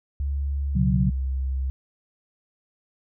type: tone with pitch glide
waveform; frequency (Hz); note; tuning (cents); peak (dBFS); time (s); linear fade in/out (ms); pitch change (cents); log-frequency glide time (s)
sine; 70 to 66.07; C#2 to C2; +18 to +17; -23; 0.2-1.7; 0; -101; 0.81-1.08
type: chord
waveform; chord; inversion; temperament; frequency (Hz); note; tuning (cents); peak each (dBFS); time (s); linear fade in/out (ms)
sine; B suspended second; none; equal; 123.47 / 138.59 / 185; B2 / C#3 / F#3; 0 / 0 / 0; -26 / -23 / -22; 0.75-1.1; 10
effects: none